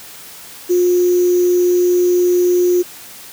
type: tone with sample-and-hold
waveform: sine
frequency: 356.3 Hz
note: F4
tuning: 35 cents sharp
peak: -10 dBFS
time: 0.69-2.83 s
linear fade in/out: 20 ms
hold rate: 6300 Hz
effects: white hiss -36 dBFS RMS until 3.32 s + high-pass 80 Hz 12 dB/octave